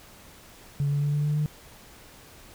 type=tone with pitch steps; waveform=sine; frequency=142.3 / 143.87 / 145.46 / 147.06 / 148.69 / 150.33 Hz; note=C#3 / D3 / D3 / D3 / D3 / D3; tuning=+46 / -35 / -16 / +3 / +22 / +41 cents; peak=-21 dBFS; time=0.8-1.46 s; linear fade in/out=0 ms; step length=110 ms; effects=tanh soft clip ceiling -19 dBFS + pink hiss -50 dBFS RMS until 2.54 s